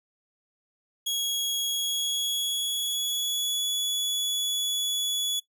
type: tone with pitch glide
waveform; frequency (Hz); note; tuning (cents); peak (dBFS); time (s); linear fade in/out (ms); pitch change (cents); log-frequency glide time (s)
sawtooth; 3322 to 3400; G#7 to G#7; 0 to +40; -23; 1.06-5.4; 10; +40; 1.67-3.63
effects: noise-tail reverb RT60 0.1 s tail -17 dB re dry